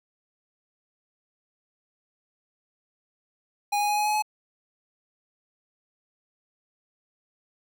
square tone with pitch steps, 822 / 827.7 / 833.5 / 839.3 / 845.1 / 851 Hz, G#5 / G#5 / G#5 / G#5 / G#5 / G#5, -18 / -6 / +6 / +18 / +30 / +42 cents, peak -23 dBFS, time 3.72-4.224 s, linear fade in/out 10 ms, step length 84 ms, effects none

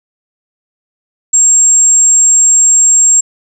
sine tone, 7520 Hz, A#8, 14 cents sharp, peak -4 dBFS, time 1.33-3.21 s, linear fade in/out 10 ms, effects none

